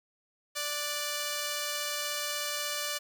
5% pulse tone pair together, 587.3 / 1476.5 Hz, D5 / F#6, 0 / -4 cents, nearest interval octave + major third, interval 1596 cents, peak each -21 / -27 dBFS, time 0.55-2.99 s, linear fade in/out 20 ms, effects none

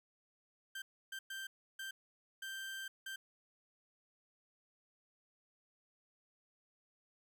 30% pulse tone bursts at uneven times, 1568 Hz, G6, in tune, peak -40 dBFS, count 6, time 0.75-0.82 / 1.12-1.19 / 1.3-1.47 / 1.79-1.91 / 2.42-2.88 / 3.06-3.16 s, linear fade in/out 5 ms, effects none

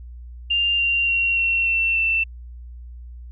sine tone with pitch steps, 2794 / 2770 / 2746 / 2722 / 2699 / 2676 Hz, F7 / F7 / F7 / F7 / E7 / E7, 0 / -15 / -30 / -45 / +40 / +25 cents, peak -17 dBFS, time 0.5-2.24 s, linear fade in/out 10 ms, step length 290 ms, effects added 60 Hz sine -35 dBFS peak until 3.31 s

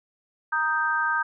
sine chord, Eb major, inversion second, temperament equal, 932.3 / 1244.5 / 1568 Hz, Bb5 / Eb6 / G6, 0 / 0 / 0 cents, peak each -28 / -27 / -24 dBFS, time 0.52-1.23 s, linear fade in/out 10 ms, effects none

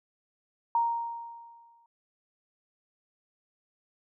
sine tone with exponential decay, 932.3 Hz, A#5, in tune, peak -21 dBFS, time 0.75-1.86 s, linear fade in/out 2 ms, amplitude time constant 240 ms, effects none

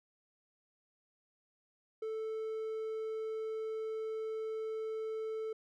triangle tone, 440 Hz, A4, in tune, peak -34 dBFS, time 2.02-5.53 s, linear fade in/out 5 ms, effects none

